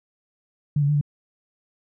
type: tone with pitch steps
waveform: sine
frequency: 147.2 / 142.2 / 148.3 / 145.1 Hz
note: D3 / C#3 / D3 / D3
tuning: +4 / +45 / +17 / -21 cents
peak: -17 dBFS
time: 0.76-1.012 s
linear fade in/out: 5 ms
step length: 63 ms
effects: none